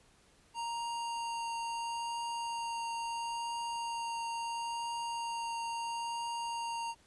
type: tone with vibrato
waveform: square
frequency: 931 Hz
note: A#5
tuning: 2 cents flat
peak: -36 dBFS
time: 0.54-6.95 s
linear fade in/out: 50 ms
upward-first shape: triangle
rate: 0.74 Hz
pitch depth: 9 cents each way
effects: pink hiss -65 dBFS RMS until 7.06 s + resampled to 24000 Hz